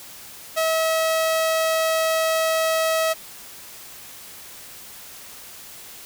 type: tone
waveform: sawtooth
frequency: 644 Hz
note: E5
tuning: 41 cents flat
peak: -15 dBFS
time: 0.56-3.14 s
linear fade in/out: 20 ms
effects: white hiss -41 dBFS RMS until 6.05 s